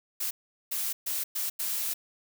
blue noise bursts at uneven times, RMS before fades -31 dBFS, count 5, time 0.2-0.31 / 0.71-0.93 / 1.06-1.24 / 1.35-1.5 / 1.59-1.94 s, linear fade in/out 10 ms, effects none

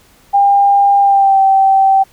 sine tone with pitch glide, 801 to 775.1 Hz, G5 to G5, +37 to -20 cents, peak -6 dBFS, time 0.33-2.04 s, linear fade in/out 20 ms, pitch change -57 cents, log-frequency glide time 1-1.4 s, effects pink hiss -48 dBFS RMS until 2.12 s

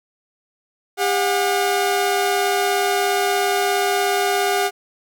sawtooth tone pair together, 400.4 / 723.8 Hz, G4 / F#5, +37 / -38 cents, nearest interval minor seventh, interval 1025 cents, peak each -16 dBFS, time 0.97-4.71 s, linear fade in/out 50 ms, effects none

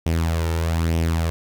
sawtooth tone with flanger, 82.41 Hz, E2, in tune, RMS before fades -21 dBFS, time 0.06-1.3 s, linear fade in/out 0 ms, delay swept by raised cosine 0.34 to 2.24 ms, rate 1.1 Hz, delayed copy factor +0.55, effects none

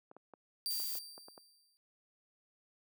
clicks, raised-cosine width 1 ms, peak -37 dBFS, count 8, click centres 0.114 / 0.166 / 0.337 / 0.801 / 0.954 / 1.179 / 1.284 / 1.378 s
sawtooth tone with exponential decay, 4687 Hz, D8, 4 cents flat, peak -31 dBFS, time 0.66-1.77 s, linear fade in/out 0 ms, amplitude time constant 240 ms
violet noise, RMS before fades -40 dBFS, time 0.7-0.99 s, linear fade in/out 5 ms
effects high-pass 300 Hz 12 dB/octave

